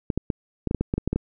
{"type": "clicks", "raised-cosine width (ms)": 3, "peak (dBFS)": -10, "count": 12, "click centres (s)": [0.102, 0.176, 0.302, 0.673, 0.711, 0.747, 0.81, 0.939, 0.98, 1.076, 1.13, 1.16], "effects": []}